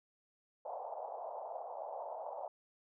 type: band-pass noise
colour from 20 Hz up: pink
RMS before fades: -44 dBFS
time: 0.65-2.48 s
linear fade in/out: 5 ms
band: 570 to 880 Hz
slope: 48 dB/octave
effects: none